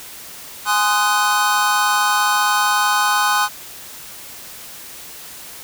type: chord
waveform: square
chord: Ab dominant seventh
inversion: none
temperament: just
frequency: 830.6 / 1038.3 / 1245.9 / 1495.1 Hz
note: Ab5 / C6 / Eb6 / Gb6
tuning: 0 / -14 / +2 / +18 cents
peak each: -21 dBFS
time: 0.65-3.49 s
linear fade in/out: 50 ms
effects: white hiss -36 dBFS RMS until 5.63 s

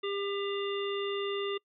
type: harmonic tone with a mistuned harmonic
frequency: 399.8 Hz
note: G4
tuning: 34 cents sharp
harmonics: 1 / 3 / 5 / 7 / 9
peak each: -32 / -40 / -44 / -41 / -42 dBFS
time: 0.03-1.58 s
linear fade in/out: 10 ms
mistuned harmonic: 9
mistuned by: -18 cents
effects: noise-tail reverb RT60 0.1 s tail -25 dB re dry

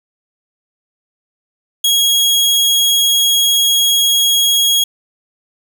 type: tone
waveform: sawtooth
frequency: 3303 Hz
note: G#7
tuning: 10 cents flat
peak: -7 dBFS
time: 1.84-4.84 s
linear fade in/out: 5 ms
effects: none

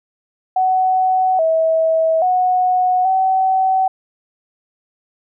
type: tone with pitch steps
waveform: sine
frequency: 748 / 646 / 734 / 759 Hz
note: F#5 / E5 / F#5 / F#5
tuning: +19 / -35 / -14 / +44 cents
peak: -12 dBFS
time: 0.56-3.88 s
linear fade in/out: 5 ms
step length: 830 ms
effects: none

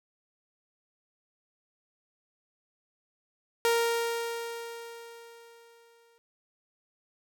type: tone with exponential decay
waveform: sawtooth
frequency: 465.4 Hz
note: A#4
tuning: 3 cents flat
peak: -18 dBFS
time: 3.65-6.18 s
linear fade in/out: 0 ms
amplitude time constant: 550 ms
effects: none

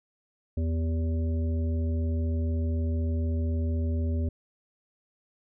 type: harmonic tone with a mistuned harmonic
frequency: 82 Hz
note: E2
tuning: 9 cents flat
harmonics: 1 / 3 / 5 / 7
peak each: -25 / -34 / -41 / -43 dBFS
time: 0.57-4.29 s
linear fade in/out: 5 ms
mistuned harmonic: 5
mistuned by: -57 cents
effects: none

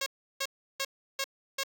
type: tone bursts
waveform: 5% pulse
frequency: 544 Hz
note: C#5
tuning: 33 cents flat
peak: -18 dBFS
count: 5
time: 0.01-1.635 s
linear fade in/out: 5 ms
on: 53 ms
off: 340 ms
effects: none

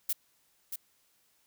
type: noise with echo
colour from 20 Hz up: violet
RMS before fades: -30 dBFS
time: 0.09-0.13 s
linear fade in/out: 5 ms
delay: 630 ms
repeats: 1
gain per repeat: -7 dB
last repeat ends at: 0.76 s
effects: white hiss -70 dBFS RMS until 1.46 s

